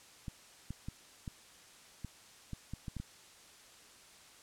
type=clicks; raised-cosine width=5 ms; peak=-28 dBFS; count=10; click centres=0.282 / 0.706 / 0.885 / 1.278 / 2.047 / 2.533 / 2.736 / 2.882 / 2.967 / 3 s; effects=white hiss -58 dBFS RMS until 4.42 s + low-pass 9000 Hz 12 dB/octave